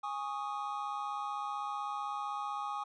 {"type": "chord", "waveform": "triangle", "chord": "Ab suspended fourth", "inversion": "none", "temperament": "equal with one note detuned", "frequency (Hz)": [825.3, 1108.7, 1244.5], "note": ["Ab5", "Db6", "Eb6"], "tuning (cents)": [-11, 0, 0], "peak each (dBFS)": [-37, -39, -38], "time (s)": [0.03, 2.84], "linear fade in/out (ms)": 10, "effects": ["resampled to 22050 Hz"]}